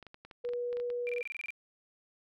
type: clicks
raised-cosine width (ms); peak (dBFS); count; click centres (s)
0.3; -33; 12; 0.027 / 0.067 / 0.144 / 0.25 / 0.312 / 0.45 / 0.49 / 0.535 / 0.729 / 0.77 / 0.8 / 0.902
type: tone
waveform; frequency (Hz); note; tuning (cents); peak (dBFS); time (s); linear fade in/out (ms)
sine; 485.1; B4; -31; -32; 0.44-1.22; 10
type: tone bursts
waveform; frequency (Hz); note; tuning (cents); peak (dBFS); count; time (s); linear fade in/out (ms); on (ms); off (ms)
sine; 2370; D7; +15; -36; 10; 1.07-1.505; 0; 21; 25
effects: none